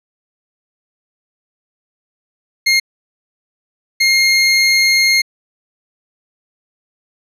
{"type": "tone bursts at uneven times", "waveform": "25% pulse", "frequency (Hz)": 2134, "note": "C7", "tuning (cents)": 34, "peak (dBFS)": -6, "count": 2, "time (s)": [[2.66, 2.8], [4, 5.22]], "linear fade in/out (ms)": 10, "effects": ["low-pass 10000 Hz 12 dB/octave"]}